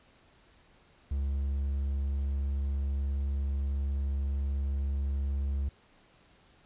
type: tone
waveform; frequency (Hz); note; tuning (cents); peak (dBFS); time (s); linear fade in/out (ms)
triangle; 69.3; C#2; 0; -26; 1.11-5.69; 5
effects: pink hiss -62 dBFS RMS until 6.65 s + resampled to 8000 Hz